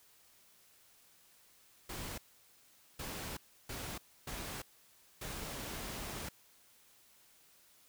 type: noise bursts at uneven times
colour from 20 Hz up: pink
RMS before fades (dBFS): -43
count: 5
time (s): 1.89-2.18 / 2.99-3.37 / 3.69-3.98 / 4.27-4.62 / 5.21-6.29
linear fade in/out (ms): 5
effects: white hiss -65 dBFS RMS until 7.88 s